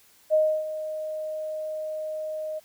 sine tone with ADSR envelope, 621 Hz, D#5, 3 cents flat, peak -16 dBFS, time 0.3-2.6 s, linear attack 37 ms, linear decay 300 ms, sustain -13 dB, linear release 21 ms, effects white hiss -58 dBFS RMS until 2.64 s

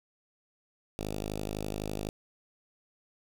5% pulse tone with notch filter, 51.91 Hz, G#1, in tune, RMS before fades -36 dBFS, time 0.99-2.09 s, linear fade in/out 0 ms, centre 1600 Hz, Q 1.1, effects 10-bit

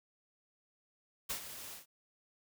white noise with ADSR envelope, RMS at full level -36 dBFS, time 1.29-1.86 s, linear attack 13 ms, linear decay 90 ms, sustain -11 dB, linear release 130 ms, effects none

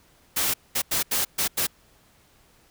white noise bursts at uneven times, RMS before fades -24 dBFS, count 6, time 0.36-0.54 / 0.75-0.82 / 0.91-1.03 / 1.11-1.25 / 1.38-1.48 / 1.57-1.67 s, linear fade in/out 10 ms, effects pink hiss -59 dBFS RMS until 2.7 s

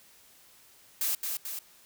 blue noise with echo, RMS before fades -29 dBFS, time 1.01-1.15 s, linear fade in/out 2 ms, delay 220 ms, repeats 2, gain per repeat -4 dB, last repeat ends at 1.59 s, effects white hiss -58 dBFS RMS until 1.85 s

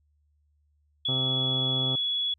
sine tone, 3382 Hz, G#7, 31 cents sharp, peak -25 dBFS, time 1.05-2.34 s, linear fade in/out 5 ms
harmonic tone, 130.8 Hz, C3, in tune, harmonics 1 / 2 / 3 / 4 / 5 / 6 / 7 / 9 / 10, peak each -30 / -36 / -40 / -42 / -44 / -46 / -47 / -49 / -50 dBFS, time 1.08-1.96 s, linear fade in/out 10 ms
effects added 74 Hz sine -65 dBFS peak until 2.38 s

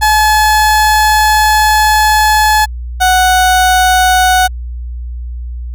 30% pulse tone pair in turn, 856 / 740.6 Hz, A5 / F#5, -48 / +1 cents, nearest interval minor third, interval 251 cents, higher first, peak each -4 dBFS, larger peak neither, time 0.01-2.66 / 3-4.48 s, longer first, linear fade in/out 20 ms, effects added 60 Hz sine -19 dBFS peak until 5.74 s

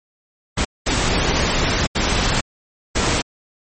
pink noise bursts at uneven times, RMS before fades -18 dBFS, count 4, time 0.57-0.65 / 0.86-1.87 / 1.95-2.41 / 2.95-3.22 s, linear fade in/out 10 ms, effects MP3 32 kbps

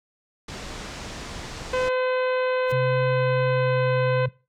pink low-pass noise, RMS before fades -36 dBFS, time 0.48-1.89 s, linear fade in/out 5 ms, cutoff 7300 Hz, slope 24 dB/octave
harmonic tone, 510 Hz, C5, 44 cents flat, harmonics 1 / 2 / 3 / 4 / 5 / 6 / 7 / 8, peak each -22 / -30 / -32 / -37 / -37 / -44 / -48 / -47 dBFS, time 1.73-4.26 s, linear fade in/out 5 ms
pink noise with exponential growth, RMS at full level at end -35 dBFS, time 2.65-2.72 s, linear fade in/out 5 ms, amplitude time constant 15 ms
sine tone with pitch glide, 130.81 to 129.68 Hz, C3 to C3, 0 to -15 cents, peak -23 dBFS, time 2.72-4.29 s, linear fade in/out 10 ms, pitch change -15 cents, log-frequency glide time 3.42-4.11 s
effects noise-tail reverb RT60 0.3 s tail -21 dB re dry

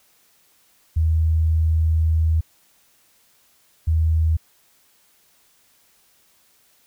sine tone bursts at uneven times, 80.1 Hz, E2, 49 cents flat, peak -15 dBFS, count 2, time 0.96-2.41 / 3.87-4.37 s, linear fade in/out 10 ms, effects white hiss -59 dBFS RMS until 6.86 s

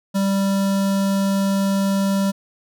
square tone with notch filter, 196 Hz, G3, in tune, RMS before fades -19 dBFS, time 0.14-2.32 s, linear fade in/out 20 ms, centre 2200 Hz, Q 1.6, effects none

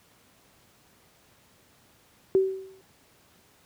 sine tone with exponential decay, 382.1 Hz, G4, 44 cents flat, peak -15 dBFS, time 2.35-2.81 s, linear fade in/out 0 ms, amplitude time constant 100 ms, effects pink hiss -60 dBFS RMS until 3.65 s + high-pass 80 Hz 12 dB/octave

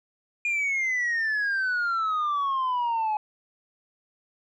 sine exponential sweep, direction down, 2437 to 841 Hz, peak -21 dBFS, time 0.45-3.17 s, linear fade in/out 2 ms, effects tanh soft clip ceiling -22 dBFS

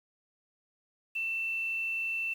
sine tone with quantisation, 2677 Hz, E7, 26 cents sharp, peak -30 dBFS, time 1.15-2.34 s, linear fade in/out 10 ms, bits 9, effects none

